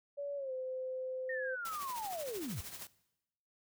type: tone with pitch glide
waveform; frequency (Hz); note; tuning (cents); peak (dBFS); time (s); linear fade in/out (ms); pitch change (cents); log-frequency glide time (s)
sine; 569 to 515.8; C#5 to C5; +45 to -25; -37; 0.17-1.56; 20; -170; 0.36-0.52
type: linear sweep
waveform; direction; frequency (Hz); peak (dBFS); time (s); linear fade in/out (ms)
sine; down; 1863 to 64.6; -38; 1.29-2.61; 5
type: noise with tremolo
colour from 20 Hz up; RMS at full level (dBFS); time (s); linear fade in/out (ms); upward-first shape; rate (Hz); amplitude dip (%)
white; -44; 1.65-2.87; 2; triangle; 13; 70
effects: noise-tail reverb RT60 0.9 s tail -20 dB re dry